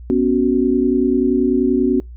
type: chord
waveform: sine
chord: B suspended second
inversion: none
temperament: equal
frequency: 246.9 / 277.2 / 370 Hz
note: B3 / C#4 / F#4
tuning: 0 / 0 / 0 cents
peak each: -17 dBFS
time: 0.1-2 s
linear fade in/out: 0 ms
effects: noise-tail reverb RT60 0.2 s tail -26 dB re dry + added 60 Hz sine -32 dBFS peak until 2.16 s